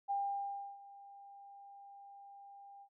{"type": "tone with ADSR envelope", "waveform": "sine", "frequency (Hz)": 799, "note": "G5", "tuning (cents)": 33, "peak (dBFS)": -32, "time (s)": [0.08, 2.89], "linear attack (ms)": 27, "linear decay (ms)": 670, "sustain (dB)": -20, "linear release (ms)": 72, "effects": []}